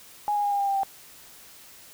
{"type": "tone with pitch steps", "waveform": "sine", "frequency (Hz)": [830.6, 822.5, 814.4, 806.5, 798.6, 790.8, 783.1], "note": ["G#5", "G#5", "G#5", "G5", "G5", "G5", "G5"], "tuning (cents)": [0, -17, -34, 49, 32, 15, -2], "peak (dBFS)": -22, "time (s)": [0.28, 0.833], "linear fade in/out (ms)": 0, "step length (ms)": 79, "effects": ["white hiss -49 dBFS RMS until 1.93 s"]}